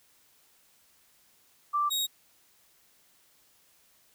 sine / sawtooth tone pair in turn, 1174.7 / 3775 Hz, D6 / A#7, 0 / +21 cents, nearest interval octave + minor sixth, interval 2021 cents, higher second, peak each -24 dBFS, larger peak neither, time 1.73-1.9 / 1.9-2.07 s, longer neither, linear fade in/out 20 ms, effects white hiss -64 dBFS RMS until 4.14 s

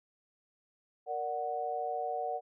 sine chord, Bb augmented, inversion none, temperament equal, 466.2 / 587.3 / 740 Hz, Bb4 / D5 / F#5, 0 / 0 / 0 cents, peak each -39 / -39 / -34 dBFS, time 1.06-2.41 s, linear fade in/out 50 ms, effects none

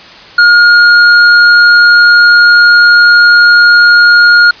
sine tone with tanh clipping, 1426 Hz, F6, 36 cents sharp, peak -3 dBFS, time 0.38-4.51 s, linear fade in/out 5 ms, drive 17 dB, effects white hiss -32 dBFS RMS until 4.6 s + resampled to 11025 Hz

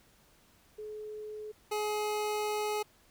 sine / 25% pulse tone pair in turn, 426.5 / 421.8 Hz, G#4 / G#4, +46 / +27 cents, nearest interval unison, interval 19 cents, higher first, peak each -39 / -27 dBFS, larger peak second, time 0.78-1.52 / 1.71-2.83 s, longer second, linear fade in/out 10 ms, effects pink hiss -64 dBFS RMS until 3.1 s

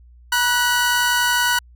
sawtooth tone pair together, 964 / 1481.4 Hz, B5 / F#6, -42 / +2 cents, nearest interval perfect fifth, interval 744 cents, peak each -17 / -14 dBFS, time 0.32-1.59 s, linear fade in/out 5 ms, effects added 60 Hz sine -44 dBFS peak until 1.75 s

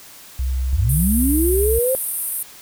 sine tone with pitch glide, 64.2 to 64.87 Hz, C2 to C2, -32 to -14 cents, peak -18 dBFS, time 0.39-1.79 s, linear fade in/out 5 ms, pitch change +18 cents, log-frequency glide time 0.99-1.21 s
sine linear sweep, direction up, 62.8 to 533 Hz, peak -16 dBFS, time 0.73-1.95 s, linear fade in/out 0 ms
pink band-pass noise, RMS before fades -25 dBFS, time 0.89-2.43 s, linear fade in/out 5 ms, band 8700 to 15000 Hz, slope 96 dB/octave
effects white hiss -42 dBFS RMS until 2.61 s

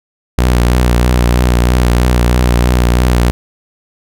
sawtooth tone with vibrato, 60.8 Hz, B1, 26 cents flat, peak -4 dBFS, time 0.38-3.31 s, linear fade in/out 0 ms, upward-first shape triangle, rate 3.1 Hz, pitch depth 47 cents each way, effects none

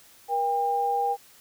sine tone pair together, 477.1 / 800 Hz, A#4 / G5, +40 / +35 cents, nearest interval major sixth, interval 895 cents, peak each -30 / -23 dBFS, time 0.28-1.17 s, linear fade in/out 50 ms, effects white hiss -54 dBFS RMS until 1.4 s

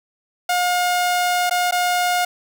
sawtooth tone with dropouts, 715 Hz, F5, 41 cents sharp, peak -13 dBFS, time 0.49-2.25 s, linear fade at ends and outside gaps 5 ms, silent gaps 1.497-1.509 / 1.711-1.722 s, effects 9-bit

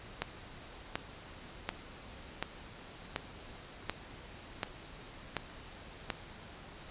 click train, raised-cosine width 0.3 ms, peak -16 dBFS, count 9, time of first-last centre 0.22-6.102 s, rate 1.36 Hz, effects pink hiss -50 dBFS RMS until 6.9 s + resampled to 8000 Hz

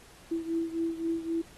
sine beating tone pair, 329.6 / 333.4 Hz, E4 / E4, 0 / +20 cents, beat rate 3.8 Hz, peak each -30 / -34 dBFS, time 0.31-1.42 s, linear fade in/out 10 ms, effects pink hiss -55 dBFS RMS until 1.57 s + AAC 32 kbps

